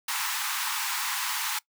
pink high-pass noise, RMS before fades -30 dBFS, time 0.08-1.59 s, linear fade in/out 5 ms, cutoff 830 Hz, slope 96 dB/octave, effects noise-tail reverb RT60 0.1 s tail -21 dB re dry

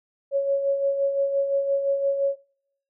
sine tone with tremolo, 554.4 Hz, C#5, in tune, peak -18 dBFS, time 0.31-2.36 s, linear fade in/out 50 ms, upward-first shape sine, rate 5.8 Hz, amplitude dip 50%, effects noise-tail reverb RT60 0.8 s tail -23 dB re dry

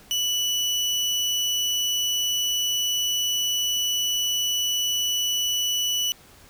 30% pulse tone, 2960 Hz, F#7, in tune, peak -19 dBFS, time 0.11-6.12 s, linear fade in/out 0 ms, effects pink hiss -51 dBFS RMS until 6.49 s

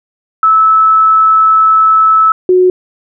sine tone pair in turn, 1305 / 366.2 Hz, E6 / F#4, -18 / -18 cents, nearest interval octave + minor seventh, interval 2200 cents, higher first, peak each -4 dBFS, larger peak neither, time 0.43-2.32 / 2.49-2.7 s, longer first, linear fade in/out 2 ms, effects none

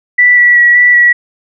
sine tone with pitch steps, 1969 / 1950 / 1927 / 1960 / 1933 Hz, B6 / B6 / B6 / B6 / B6, -6 / -23 / -43 / -14 / -38 cents, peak -3 dBFS, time 0.18-1.13 s, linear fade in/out 10 ms, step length 190 ms, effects none

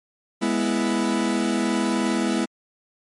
40% pulse chord, E major, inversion first, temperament equal, 207.7 / 246.9 / 329.6 Hz, G#3 / B3 / E4, 0 / 0 / 0 cents, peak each -24 dBFS, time 0.41-2.46 s, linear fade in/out 20 ms, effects MP3 48 kbps

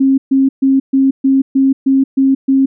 sine tone bursts, 269 Hz, C4, 48 cents sharp, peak -7 dBFS, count 9, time 0-2.66 s, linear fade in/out 10 ms, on 180 ms, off 130 ms, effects none

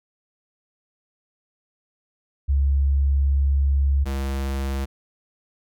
sine / square tone pair in turn, 69.3 / 67.83 Hz, C#2 / C#2, 0 / -37 cents, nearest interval unison, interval 37 cents, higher first, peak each -16 / -24 dBFS, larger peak first, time 2.48-4.05 / 4.05-4.86 s, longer first, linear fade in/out 20 ms, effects none

